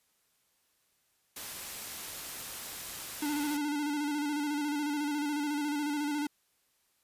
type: noise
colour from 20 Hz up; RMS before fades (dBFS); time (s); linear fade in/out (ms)
white; -41; 1.36-3.57; 5
type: tone with vibrato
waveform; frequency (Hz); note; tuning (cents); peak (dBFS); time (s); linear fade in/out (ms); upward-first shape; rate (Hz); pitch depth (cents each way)
square; 293.7; D4; 0; -31; 3.22-6.27; 5; square; 14; 37
effects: white hiss -73 dBFS RMS until 7.03 s + resampled to 32000 Hz